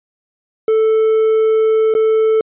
triangle tone with dropouts, 440 Hz, A4, in tune, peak -8 dBFS, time 0.68-2.41 s, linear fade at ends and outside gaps 2 ms, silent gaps 1.94-1.95 s, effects resampled to 8000 Hz

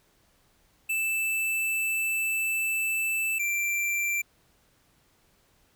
square tone pair in turn, 2643 / 2355 Hz, E7 / D7, +4 / +4 cents, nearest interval major second, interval 200 cents, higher first, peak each -26 dBFS, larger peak neither, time 0.89-3.39 / 3.39-4.22 s, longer first, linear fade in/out 10 ms, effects pink hiss -65 dBFS RMS until 5.75 s

